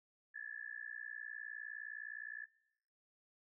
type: tone with amplitude modulation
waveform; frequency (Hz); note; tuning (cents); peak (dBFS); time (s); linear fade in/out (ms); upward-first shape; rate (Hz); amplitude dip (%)
sine; 1723; A6; -37; -40; 0.34-2.46; 20; sine; 59.7; 100
effects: noise-tail reverb RT60 0.9 s tail -24 dB re dry